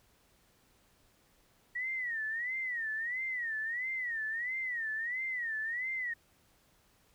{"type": "tone with vibrato", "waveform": "sine", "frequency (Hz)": 1908, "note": "A#6", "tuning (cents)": 40, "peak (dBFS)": -33, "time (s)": [1.75, 6.14], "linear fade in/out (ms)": 10, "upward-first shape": "sine", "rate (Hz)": 1.5, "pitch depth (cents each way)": 160, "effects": ["pink hiss -68 dBFS RMS until 7.14 s"]}